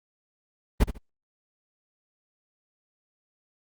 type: noise with echo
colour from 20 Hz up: brown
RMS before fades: -17 dBFS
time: 0.8-0.84 s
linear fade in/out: 10 ms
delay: 72 ms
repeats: 2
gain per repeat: -12 dB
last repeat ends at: 0.984 s
effects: Opus 32 kbps